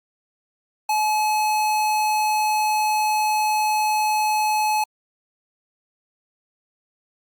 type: tone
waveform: square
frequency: 855 Hz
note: A5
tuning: 50 cents flat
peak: -19 dBFS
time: 0.89-4.84 s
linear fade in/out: 5 ms
effects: Opus 48 kbps